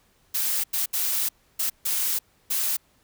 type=noise bursts at uneven times; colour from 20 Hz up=blue; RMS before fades=-25 dBFS; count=6; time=0.34-0.64 / 0.73-0.86 / 0.93-1.29 / 1.59-1.7 / 1.85-2.19 / 2.5-2.77 s; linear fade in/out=10 ms; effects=pink hiss -63 dBFS RMS until 3.03 s